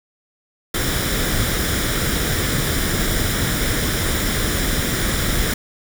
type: noise with comb filter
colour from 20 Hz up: pink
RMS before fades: -20 dBFS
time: 0.74-5.54 s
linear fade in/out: 5 ms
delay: 0.56 ms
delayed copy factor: +0.55
effects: none